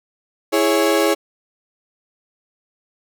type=chord; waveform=35% pulse; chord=C# minor; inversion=first; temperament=equal; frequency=329.6 / 415.3 / 554.4 Hz; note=E4 / G#4 / C#5; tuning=0 / 0 / 0 cents; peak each=-17 dBFS; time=0.52-1.15 s; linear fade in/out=20 ms; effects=none